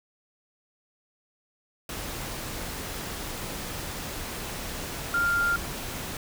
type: tone in noise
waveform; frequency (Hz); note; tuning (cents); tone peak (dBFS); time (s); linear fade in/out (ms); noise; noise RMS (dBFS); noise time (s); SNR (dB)
sine; 1396.9; F6; 0; -22; 5.14-5.56; 2; pink; -35; 1.89-6.17; +10
effects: none